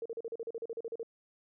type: tone bursts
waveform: sine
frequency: 458 Hz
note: A#4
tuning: 31 cents flat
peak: -35 dBFS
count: 14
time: 0.02-1.031 s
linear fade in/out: 2 ms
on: 36 ms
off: 39 ms
effects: none